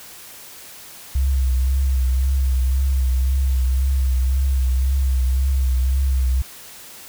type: tone with vibrato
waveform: sine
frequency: 65.41 Hz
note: C2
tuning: in tune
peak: -15 dBFS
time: 1.15-6.42 s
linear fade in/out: 5 ms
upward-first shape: triangle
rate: 1.9 Hz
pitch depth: 62 cents each way
effects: white hiss -40 dBFS RMS until 7.08 s